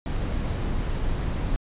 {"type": "noise", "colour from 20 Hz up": "brown", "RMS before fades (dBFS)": -26, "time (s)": [0.06, 1.56], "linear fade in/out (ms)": 0, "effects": ["resampled to 8000 Hz"]}